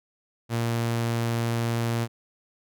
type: tone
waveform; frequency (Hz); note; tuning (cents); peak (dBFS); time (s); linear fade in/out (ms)
sawtooth; 116.54; A#2; 0; -20; 0.49-2.08; 50
effects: none